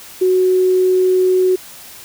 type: tone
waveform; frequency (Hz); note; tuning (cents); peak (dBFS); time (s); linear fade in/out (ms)
sine; 370; F#4; 0; -10; 0.21-1.56; 10
effects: white hiss -37 dBFS RMS until 2.04 s